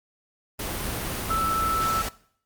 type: tone in noise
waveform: sine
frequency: 1318.5 Hz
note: E6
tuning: in tune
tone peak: -23 dBFS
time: 1.3-2.02 s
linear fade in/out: 5 ms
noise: pink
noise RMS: -30 dBFS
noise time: 0.59-2.09 s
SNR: +4 dB
effects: noise-tail reverb RT60 0.6 s tail -20 dB re dry + Opus 32 kbps